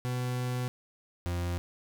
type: tone pair in turn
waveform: 40% pulse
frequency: 124.9 / 87.38 Hz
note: B2 / F2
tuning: +20 / +1 cents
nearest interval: tritone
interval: 619 cents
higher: first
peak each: -29 / -29 dBFS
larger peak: neither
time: 0.05-0.68 / 1.26-1.58 s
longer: first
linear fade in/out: 0 ms
effects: none